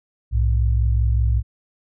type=tone pair together; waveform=sine; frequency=62 / 107.2 Hz; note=B1 / A2; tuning=+7 / -45 cents; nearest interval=major sixth; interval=948 cents; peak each=-16 / -21 dBFS; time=0.31-1.43 s; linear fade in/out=50 ms; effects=none